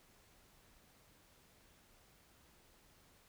silence, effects pink hiss -67 dBFS RMS until 3.28 s

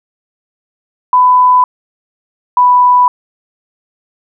sine tone pair in turn, 1000 / 989.7 Hz, B5 / B5, +21 / +3 cents, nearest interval unison, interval 18 cents, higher first, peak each -4 dBFS, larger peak neither, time 1.13-1.64 / 2.57-3.08 s, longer neither, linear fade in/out 2 ms, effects none

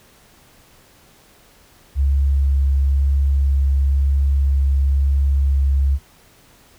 sine tone with vibrato, 68.9 Hz, C#2, 10 cents flat, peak -13 dBFS, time 1.95-5.99 s, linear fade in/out 50 ms, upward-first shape sine, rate 1 Hz, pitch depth 9 cents each way, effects pink hiss -51 dBFS RMS until 6.78 s

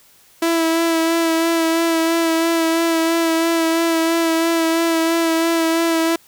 sawtooth tone with vibrato, 329.6 Hz, E4, in tune, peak -11 dBFS, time 0.42-6.16 s, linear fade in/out 5 ms, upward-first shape sine, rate 3 Hz, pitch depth 23 cents each way, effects white hiss -51 dBFS RMS until 6.27 s

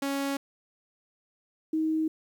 sawtooth / sine tone pair in turn, 277.2 / 315.9 Hz, C#4 / D#4, 0 / +26 cents, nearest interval major second, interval 226 cents, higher second, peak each -24 dBFS, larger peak neither, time 0.02-0.37 / 1.73-2.08 s, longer neither, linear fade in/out 5 ms, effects 10-bit

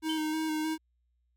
square tone with vibrato, 313.1 Hz, D#4, 11 cents sharp, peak -30 dBFS, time 0.02-0.78 s, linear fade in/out 50 ms, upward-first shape square, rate 3.2 Hz, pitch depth 18 cents each way
triangle tone with exponential decay, 3073 Hz, G7, 35 cents flat, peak -30 dBFS, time 0.09-0.34 s, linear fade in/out 5 ms, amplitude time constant 54 ms
effects added 60 Hz sine -70 dBFS peak until 1.36 s

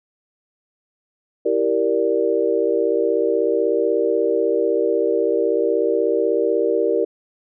sine chord, E half-diminished seventh, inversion none, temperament equal with one note detuned, 329.6 / 390 / 466.2 / 587.3 Hz, E4 / G4 / Bb4 / D5, 0 / -9 / 0 / 0 cents, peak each -24 / -21 / -19 / -24 dBFS, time 1.45-7.05 s, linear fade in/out 10 ms, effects none

